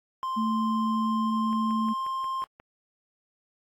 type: tone with pitch glide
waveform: triangle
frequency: 1046.5 to 1056.2 Hz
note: C6 to C6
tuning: 0 to +16 cents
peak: -26 dBFS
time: 0.23-2.44 s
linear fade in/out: 0 ms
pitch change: +16 cents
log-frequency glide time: 0.73-2.06 s
type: tone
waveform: sine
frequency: 221.5 Hz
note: A3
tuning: 12 cents sharp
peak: -25 dBFS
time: 0.36-1.94 s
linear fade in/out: 20 ms
type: click train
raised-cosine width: 0.5 ms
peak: -32 dBFS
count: 7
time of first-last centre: 1.53-2.6 s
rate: 5.61 Hz
effects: AAC 64 kbps